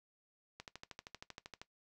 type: click train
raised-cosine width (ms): 0.2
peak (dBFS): -29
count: 14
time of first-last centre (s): 0.6-1.616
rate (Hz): 12.8
effects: noise-tail reverb RT60 0.1 s tail -17 dB re dry